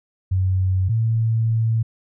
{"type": "tone pair in turn", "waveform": "sine", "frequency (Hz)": [93.6, 112.87], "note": ["F#2", "A2"], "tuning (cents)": [20, 45], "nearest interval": "minor third", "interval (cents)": 325, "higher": "second", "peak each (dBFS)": -16, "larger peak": "neither", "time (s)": [[0.31, 0.89], [0.89, 1.83]], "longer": "second", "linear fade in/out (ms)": 10, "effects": []}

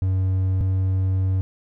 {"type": "tone pair in turn", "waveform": "triangle", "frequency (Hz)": [94.1, 94.44], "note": ["F#2", "F#2"], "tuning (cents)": [30, 36], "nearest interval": "unison", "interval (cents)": 6, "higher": "second", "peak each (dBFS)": -16, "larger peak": "neither", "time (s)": [[0.02, 0.61], [0.61, 1.41]], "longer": "second", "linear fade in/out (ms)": 0, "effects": []}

